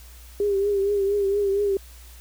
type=tone with vibrato; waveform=sine; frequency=400.8 Hz; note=G4; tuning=38 cents sharp; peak=-19 dBFS; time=0.4-1.77 s; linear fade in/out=2 ms; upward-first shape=triangle; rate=4.3 Hz; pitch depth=60 cents each way; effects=added 60 Hz sine -43 dBFS peak until 2.2 s + white hiss -50 dBFS RMS until 2.2 s